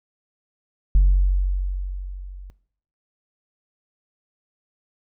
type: tone with level ramp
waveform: sine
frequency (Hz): 46.56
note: F#1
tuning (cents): +12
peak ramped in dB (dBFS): -8 to -35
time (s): 0.95-2.5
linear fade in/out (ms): 0
effects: noise-tail reverb RT60 0.6 s tail -20 dB re dry + tanh soft clip ceiling -9 dBFS